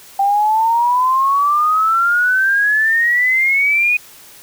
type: exponential sweep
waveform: sine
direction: up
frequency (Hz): 784 to 2489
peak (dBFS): -11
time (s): 0.19-3.97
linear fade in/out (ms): 5
effects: white hiss -41 dBFS RMS until 4.42 s